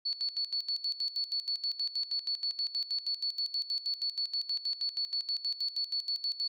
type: tone with tremolo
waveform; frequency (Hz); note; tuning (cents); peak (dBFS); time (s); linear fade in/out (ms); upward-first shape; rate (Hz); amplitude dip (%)
sine; 4435; C#8; 0; -29; 0.05-6.48; 10; square; 6.3; 80
effects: none